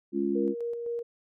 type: harmonic tone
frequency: 69.4 Hz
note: C#2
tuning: 3 cents sharp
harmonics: 3 / 4 / 5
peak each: -31 / -30 / -28 dBFS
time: 0.12-0.55 s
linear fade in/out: 50 ms
type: tone with tremolo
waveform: sine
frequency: 470.9 Hz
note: A#4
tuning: 18 cents sharp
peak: -29 dBFS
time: 0.35-1.03 s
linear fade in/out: 10 ms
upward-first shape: square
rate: 3.9 Hz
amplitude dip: 35%
effects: none